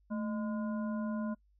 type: harmonic tone with a mistuned harmonic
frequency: 205.1 Hz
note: G#3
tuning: 21 cents flat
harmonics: 1 / 3 / 5 / 7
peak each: -33 / -43 / -47 / -50 dBFS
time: 0.1-1.35 s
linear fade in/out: 20 ms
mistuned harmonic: 1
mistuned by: +110 cents
effects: noise-tail reverb RT60 0.1 s tail -26 dB re dry + added 50 Hz sine -65 dBFS peak until 1.59 s